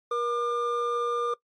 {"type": "tone pair together", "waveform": "triangle", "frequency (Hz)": [476.6, 1201], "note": ["A#4", "D6"], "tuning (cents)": [38, 38], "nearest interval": "octave + major third", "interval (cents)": 1600, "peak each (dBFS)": -26, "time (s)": [0.11, 1.34], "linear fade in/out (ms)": 5, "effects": ["noise-tail reverb RT60 0.1 s tail -19 dB re dry", "MP3 48 kbps"]}